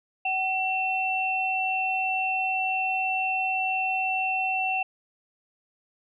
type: tone pair together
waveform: sine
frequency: 756.6 / 2699 Hz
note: F#5 / E7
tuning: +38 / +40 cents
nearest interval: octave + minor seventh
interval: 2202 cents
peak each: -27 / -26 dBFS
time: 0.25-4.83 s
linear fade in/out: 5 ms
effects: none